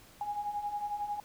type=beating tone pair; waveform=sine; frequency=817 / 828 Hz; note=G#5 / G#5; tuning=-29 / -5 cents; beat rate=11 Hz; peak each=-40 / -34 dBFS; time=0.21-1.2 s; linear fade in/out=2 ms; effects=pink hiss -57 dBFS RMS until 1.24 s